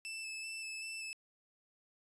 sawtooth tone with vibrato, 2634 Hz, E7, 2 cents flat, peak -38 dBFS, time 0.05-1.13 s, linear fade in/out 0 ms, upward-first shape square, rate 2.6 Hz, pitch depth 12 cents each way, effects resampled to 24000 Hz

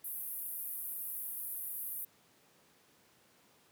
pink band-pass noise, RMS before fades -41 dBFS, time 0.04-2.05 s, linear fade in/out 5 ms, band 11000 to 16000 Hz, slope 48 dB/octave, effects pink hiss -66 dBFS RMS until 3.71 s + high-pass 150 Hz 12 dB/octave

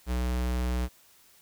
square tone, 61.74 Hz, B1, in tune, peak -27 dBFS, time 0.06-0.89 s, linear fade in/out 50 ms, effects white hiss -59 dBFS RMS until 1.41 s

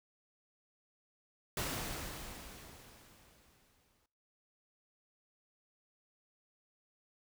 pink noise with exponential decay, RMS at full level -36 dBFS, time 1.57-4.06 s, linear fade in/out 2 ms, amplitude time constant 540 ms, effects noise-tail reverb RT60 0.6 s tail -21 dB re dry

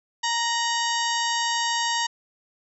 harmonic tone with a mistuned harmonic, 932.3 Hz, A#5, in tune, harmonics 1 / 2 / 3 / 4 / 5 / 6 / 7 / 8, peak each -26 / -29 / -31 / -32 / -33 / -34 / -34 / -35 dBFS, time 0.23-2.07 s, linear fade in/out 10 ms, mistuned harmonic 3, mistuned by +93 cents, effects none

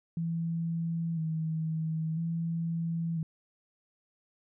sine tone with vibrato, 162.9 Hz, E3, 20 cents flat, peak -29 dBFS, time 0.17-3.23 s, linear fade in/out 2 ms, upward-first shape square, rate 0.5 Hz, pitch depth 35 cents each way, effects none

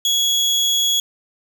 30% pulse tone, 3347 Hz, G#7, 13 cents sharp, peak -13 dBFS, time 0.05-1 s, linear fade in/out 2 ms, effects none

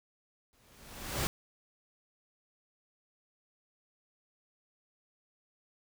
pink noise with exponential growth, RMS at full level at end -30 dBFS, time 0.53-1.27 s, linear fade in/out 0 ms, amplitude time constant 160 ms, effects none

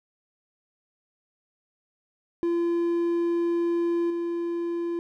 triangle tone with level steps, 341.6 Hz, F4, 38 cents flat, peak -20 / -24 dBFS, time 2.43-4.99 s, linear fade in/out 0 ms, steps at 4.1 s, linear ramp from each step 5 ms, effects none

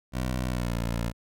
15% pulse tone with pitch glide, 63 to 57.77 Hz, B1 to A#1, +35 to -15 cents, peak -21 dBFS, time 0.12-1.13 s, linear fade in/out 50 ms, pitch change -150 cents, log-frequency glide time 0.46-0.77 s, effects none

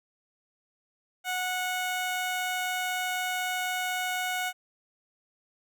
15% pulse tone, 734 Hz, F#5, 14 cents flat, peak -22 dBFS, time 1.24-4.53 s, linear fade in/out 50 ms, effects none

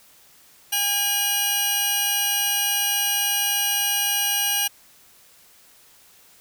10% pulse tone pair together, 811.5 / 2892 Hz, G#5 / F#7, -40 / -40 cents, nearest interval octave + minor seventh, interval 2200 cents, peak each -18 / -13 dBFS, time 0.72-4.68 s, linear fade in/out 10 ms, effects white hiss -53 dBFS RMS until 6.4 s

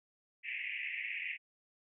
white band-pass noise, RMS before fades -40 dBFS, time 0.43-1.38 s, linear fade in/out 50 ms, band 1900 to 2700 Hz, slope 96 dB/octave, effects none

